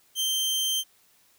sawtooth tone, 3136 Hz, G7, in tune, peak -21 dBFS, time 0.15-0.84 s, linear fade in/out 50 ms, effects white hiss -62 dBFS RMS until 1.38 s

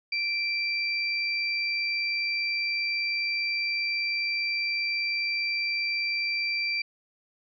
sine tone pair together, 2349 / 4705 Hz, D7 / D8, 0 / +2 cents, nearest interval octave, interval 1202 cents, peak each -27 / -31 dBFS, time 0.12-6.82 s, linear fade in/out 5 ms, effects none

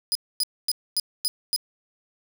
sawtooth tone bursts, 4978 Hz, D#8, in tune, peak -18 dBFS, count 6, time 0.12-1.562 s, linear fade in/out 0 ms, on 32 ms, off 250 ms, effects none

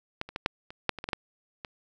clicks, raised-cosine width 0.3 ms, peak -15 / -26 / -17 / -8 / -27 / -7 / -22 / -19 / -16 / -11 / -21 dBFS, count 11, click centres 0.214 / 0.29 / 0.361 / 0.461 / 0.705 / 0.893 / 0.987 / 1.041 / 1.089 / 1.132 / 1.648 s, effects none

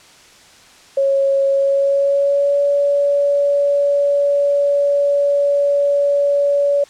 sine tone with pitch glide, 549 to 569.3 Hz, C#5 to C#5, -17 to +46 cents, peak -12 dBFS, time 0.97-6.84 s, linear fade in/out 5 ms, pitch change +63 cents, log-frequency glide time 1.48-2.61 s, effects white hiss -45 dBFS RMS until 6.89 s + low-pass 7000 Hz 12 dB/octave

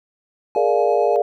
triangle tone with tremolo, 847 Hz, G#5, 34 cents sharp, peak -23 dBFS, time 0.55-1.16 s, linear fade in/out 0 ms, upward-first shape triangle, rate 8.8 Hz, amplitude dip 35%
sine chord, Bb dominant seventh, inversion third, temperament equal, 415.3 / 466.2 / 587.3 / 698.5 Hz, Ab4 / Bb4 / D5 / F5, 0 / 0 / 0 / 0 cents, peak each -20 dBFS, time 0.56-1.22 s, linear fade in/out 2 ms
effects none

